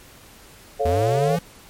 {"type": "chord", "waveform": "sine", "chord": "A augmented", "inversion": "none", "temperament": "equal", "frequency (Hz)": [440, 554.4, 698.5], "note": ["A4", "C#5", "E#5"], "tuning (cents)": [0, 0, 0], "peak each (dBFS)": -23, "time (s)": [0.79, 1.37], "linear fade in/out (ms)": 20}
{"type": "linear sweep", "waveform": "square", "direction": "up", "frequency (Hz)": [76.4, 172.2], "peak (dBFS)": -22, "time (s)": [0.85, 1.39], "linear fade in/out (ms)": 5}
{"effects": ["pink hiss -47 dBFS RMS until 1.69 s", "MP3 64 kbps"]}